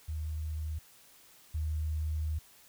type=tone pair in turn; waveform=sine; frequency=77.78 / 77.47 Hz; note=D#2 / D#2; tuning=0 / -7 cents; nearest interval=unison; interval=7 cents; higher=first; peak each=-33 / -30 dBFS; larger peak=second; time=0.08-0.79 / 1.54-2.39 s; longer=second; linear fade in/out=10 ms; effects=white hiss -59 dBFS RMS until 2.68 s